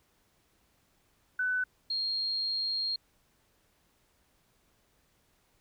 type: tone pair in turn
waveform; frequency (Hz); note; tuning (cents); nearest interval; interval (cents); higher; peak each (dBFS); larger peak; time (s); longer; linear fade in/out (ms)
sine; 1500 / 4235; F#6 / C8; +23 / +20; octave + tritone; 1797; second; -27 / -29; first; 1.39-1.64 / 1.9-2.96; second; 5
effects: pink hiss -70 dBFS RMS until 5.6 s